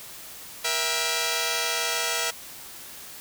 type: chord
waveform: 5% pulse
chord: E diminished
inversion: second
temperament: just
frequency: 474.7 / 659.3 / 791.1 Hz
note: Bb4 / E5 / G5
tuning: +31 / 0 / +16 cents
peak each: -17 / -16 / -21 dBFS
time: 0.64-2.31 s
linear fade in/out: 10 ms
effects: white hiss -42 dBFS RMS until 3.2 s